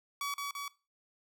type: tone with echo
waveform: sawtooth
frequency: 1136 Hz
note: C#6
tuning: 42 cents sharp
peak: -30 dBFS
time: 0.21-0.34 s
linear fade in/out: 2 ms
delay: 170 ms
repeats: 2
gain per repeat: -2 dB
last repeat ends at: 0.68 s
effects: noise-tail reverb RT60 0.3 s tail -19 dB re dry